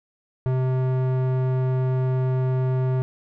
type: tone with low-pass filter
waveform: square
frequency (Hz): 129.2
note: C3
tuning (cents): -21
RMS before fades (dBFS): -22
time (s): 0.46-3.02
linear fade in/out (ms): 0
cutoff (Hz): 990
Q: 0.54
effects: none